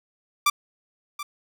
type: tone with echo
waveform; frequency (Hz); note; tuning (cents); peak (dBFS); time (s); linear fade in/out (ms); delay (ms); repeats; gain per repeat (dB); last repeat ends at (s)
sawtooth; 1174.7; D6; 0; -13; 0.46-0.5; 5; 730; 1; -14; 1.23
effects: none